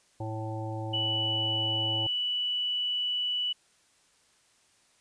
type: harmonic tone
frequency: 110 Hz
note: A2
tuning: in tune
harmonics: 1 / 3 / 5 / 7 / 8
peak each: -34 / -39 / -41 / -42 / -43 dBFS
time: 0.2-2.07 s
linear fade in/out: 5 ms
type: tone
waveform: sine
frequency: 2960 Hz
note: F#7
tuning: in tune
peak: -27 dBFS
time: 0.93-3.53 s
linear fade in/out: 10 ms
effects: white hiss -65 dBFS RMS until 5 s + resampled to 22050 Hz